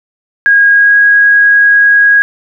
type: tone with pitch glide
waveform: sine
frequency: 1636 to 1648.3 Hz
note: G#6 to G#6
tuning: -26 to -14 cents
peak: -3 dBFS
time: 0.46-2.22 s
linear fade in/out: 0 ms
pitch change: +12 cents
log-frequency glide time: 0.72-0.96 s
effects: none